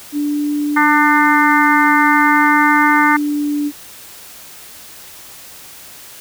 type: tone with vibrato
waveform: sine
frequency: 292.3 Hz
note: D4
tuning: 8 cents flat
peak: -15 dBFS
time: 0.12-3.72 s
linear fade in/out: 50 ms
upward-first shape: sine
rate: 0.43 Hz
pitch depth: 10 cents each way
type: harmonic tone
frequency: 299.4 Hz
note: D4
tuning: 33 cents sharp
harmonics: 3 / 4 / 5 / 6 / 7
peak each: -15 / -16 / -17 / -18 / -18 dBFS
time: 0.76-3.17 s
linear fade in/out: 10 ms
effects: white hiss -37 dBFS RMS until 6.2 s